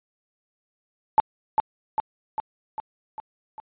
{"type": "tone with echo", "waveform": "sine", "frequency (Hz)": 871, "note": "A5", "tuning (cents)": -18, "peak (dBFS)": -11, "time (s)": [1.18, 1.2], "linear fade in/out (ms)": 0, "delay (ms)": 400, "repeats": 6, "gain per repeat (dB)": -4, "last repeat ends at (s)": 3.6, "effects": ["resampled to 8000 Hz"]}